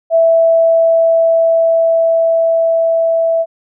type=tone with level ramp; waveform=sine; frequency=659.3 Hz; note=E5; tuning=in tune; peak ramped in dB=-6 to -10 dBFS; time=0.1-3.46 s; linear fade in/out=50 ms; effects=none